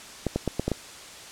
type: clicks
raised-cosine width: 2 ms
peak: -11 dBFS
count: 6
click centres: 0.267 / 0.36 / 0.477 / 0.596 / 0.68 / 0.717 s
effects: white hiss -43 dBFS RMS until 1.31 s + low-pass 8000 Hz 12 dB/octave